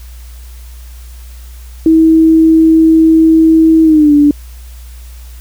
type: tone with pitch glide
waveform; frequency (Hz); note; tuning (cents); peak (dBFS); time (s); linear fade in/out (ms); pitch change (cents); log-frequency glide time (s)
sine; 321.9 to 291.8; E4 to D4; -41 to -11; -3; 1.86-4.31; 2; -170; 3.83-4.13
effects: added 60 Hz sine -28 dBFS peak until 5.4 s + white hiss -42 dBFS RMS until 5.4 s

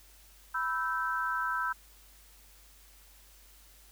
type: chord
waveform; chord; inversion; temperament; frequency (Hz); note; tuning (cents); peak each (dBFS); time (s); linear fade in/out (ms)
sine; E minor; second; equal with one note detuned; 987.8 / 1318.5 / 1550; B5 / E6 / G6; 0 / 0 / -20; -35 / -33 / -33; 0.54-1.73; 10
effects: added 49 Hz sine -58 dBFS peak until 3.91 s + white hiss -59 dBFS RMS until 3.91 s

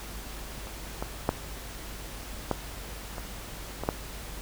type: clicks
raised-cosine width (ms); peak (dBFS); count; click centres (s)
1; -27 / -17 / -9 / -11 / -21 / -18 / -10; 7; 0.671 / 1.025 / 1.291 / 2.513 / 3.182 / 3.836 / 3.889
effects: added 50 Hz sine -42 dBFS peak until 4.41 s + pink hiss -42 dBFS RMS until 4.41 s

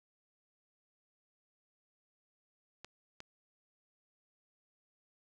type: clicks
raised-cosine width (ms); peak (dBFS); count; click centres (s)
0.2; -29; 2; 2.846 / 3.204
effects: none

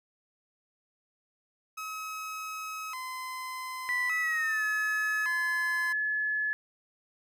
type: tone with vibrato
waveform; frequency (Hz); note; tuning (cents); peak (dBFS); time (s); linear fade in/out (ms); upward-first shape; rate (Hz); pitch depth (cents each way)
30% pulse; 1146; D6; -43; -33; 1.77-5.93; 10; square; 0.43; 190
type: tone with pitch glide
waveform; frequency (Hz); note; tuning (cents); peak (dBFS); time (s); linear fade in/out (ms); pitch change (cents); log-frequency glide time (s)
sine; 1968 to 1713.2; B6 to A6; -7 to -47; -27; 3.89-6.53; 0; -240; 4.21-4.64
effects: none

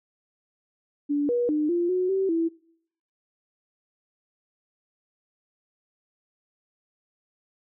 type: tone with pitch steps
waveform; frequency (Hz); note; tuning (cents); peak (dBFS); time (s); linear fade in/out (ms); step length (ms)
sine; 289.5 / 482.6 / 301.9 / 346.4 / 366.3 / 384.6 / 330.5; D4 / B4 / D4 / F4 / F#4 / G4 / E4; -25 / -40 / +48 / -14 / -17 / -33 / +5; -21; 1.09-2.49; 20; 200
effects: noise-tail reverb RT60 0.7 s tail -24 dB re dry

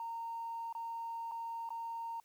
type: tone with dropouts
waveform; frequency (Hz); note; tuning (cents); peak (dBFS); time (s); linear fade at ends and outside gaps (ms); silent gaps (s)
triangle; 921; A#5; -21; -35; 0-2.2; 2; 0.727-0.75 / 1.313-1.318 / 1.691-1.704
effects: tanh soft clip ceiling -36 dBFS + white hiss -72 dBFS RMS until 2.24 s

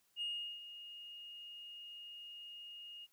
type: tone with ADSR envelope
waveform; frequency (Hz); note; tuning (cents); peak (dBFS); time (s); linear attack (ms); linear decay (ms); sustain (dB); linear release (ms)
sine; 2853; F7; +36; -35; 0.16-3.07; 55; 380; -13; 32
effects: tanh soft clip ceiling -33 dBFS + white hiss -75 dBFS RMS until 3.12 s

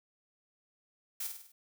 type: noise with echo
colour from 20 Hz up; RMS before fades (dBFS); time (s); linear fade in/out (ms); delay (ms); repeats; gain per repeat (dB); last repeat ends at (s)
blue; -37; 1.2-1.27; 5; 50; 5; -5; 1.52
effects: none

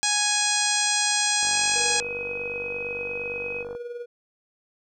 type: harmonic tone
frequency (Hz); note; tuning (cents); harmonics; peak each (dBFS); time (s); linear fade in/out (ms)
830.6; G#5; 0; 1 / 2 / 3 / 4 / 5 / 6 / 7 / 8 / 9 / 10; -30 / -30 / -30 / -30 / -30 / -30 / -30 / -30 / -30 / -30; 0.03-2; 0
type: click train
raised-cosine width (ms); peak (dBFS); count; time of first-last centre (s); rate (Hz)
1; -27; 114; 1.43-3.75; 48.7
type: tone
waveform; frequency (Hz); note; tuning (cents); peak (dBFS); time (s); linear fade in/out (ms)
sine; 2533; D#7; +30; -30; 1.5-3.65; 50
type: tone with tremolo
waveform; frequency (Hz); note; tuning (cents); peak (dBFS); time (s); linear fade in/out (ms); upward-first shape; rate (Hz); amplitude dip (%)
triangle; 480; B4; -49; -28; 1.75-4.06; 20; sine; 20; 55
effects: none

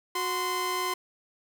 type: tone pair together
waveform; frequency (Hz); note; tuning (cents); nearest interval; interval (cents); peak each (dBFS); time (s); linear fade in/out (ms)
sawtooth; 366.6 / 1037; F#4 / C6; -16 / -16; octave + tritone; 1800; -29 / -25; 0.15-0.94; 5
effects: none

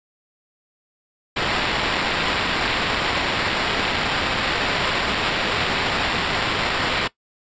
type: noise with sample-and-hold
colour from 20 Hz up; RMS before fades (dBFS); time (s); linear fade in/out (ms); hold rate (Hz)
blue; -22; 1.36-7.08; 10; 6300
effects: noise-tail reverb RT60 0.1 s tail -19 dB re dry + resampled to 16000 Hz

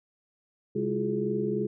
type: tone cluster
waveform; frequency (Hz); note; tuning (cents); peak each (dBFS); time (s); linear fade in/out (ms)
sine; 134.1 / 205.1 / 336.5 / 359.6 / 419.6; C3 / G#3 / E4 / F#4 / G#4; +43 / -21 / +36 / -49 / +18; -36 / -31 / -36 / -32 / -30; 0.75-1.67; 10
effects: none

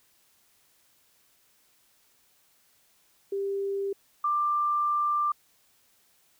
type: tone pair in turn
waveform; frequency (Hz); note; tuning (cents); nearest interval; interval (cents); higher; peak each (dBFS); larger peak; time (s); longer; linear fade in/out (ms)
sine; 395.4 / 1184.9; G4 / D6; +15 / +15; octave + perfect fifth; 1900; second; -27 / -23; second; 3.32-3.93 / 4.24-5.32; second; 5
effects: white hiss -65 dBFS RMS until 6.39 s

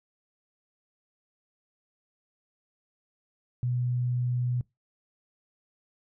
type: tone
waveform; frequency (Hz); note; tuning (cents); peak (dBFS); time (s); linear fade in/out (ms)
sine; 123.47; B2; 0; -25; 3.63-4.61; 0
effects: noise-tail reverb RT60 0.2 s tail -23 dB re dry

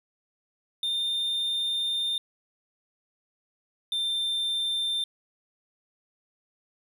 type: tone pair in turn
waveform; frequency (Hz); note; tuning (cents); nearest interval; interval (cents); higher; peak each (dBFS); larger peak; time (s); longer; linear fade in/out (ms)
triangle; 3615 / 3582; A7 / A7; +46 / +30; unison; 16; first; -24; neither; 0.83-2.18 / 3.92-5.04; first; 2
effects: none

